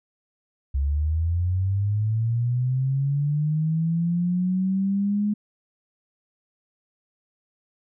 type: linear sweep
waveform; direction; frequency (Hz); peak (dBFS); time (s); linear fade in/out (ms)
sine; up; 67 to 210; -20; 0.74-5.34; 10
effects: none